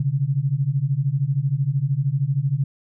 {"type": "beating tone pair", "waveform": "sine", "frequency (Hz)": [130.81, 143.81], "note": ["C3", "D3"], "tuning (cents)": [0, -36], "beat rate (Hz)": 13, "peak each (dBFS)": [-22, -21], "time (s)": [0, 2.64], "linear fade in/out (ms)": 5, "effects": []}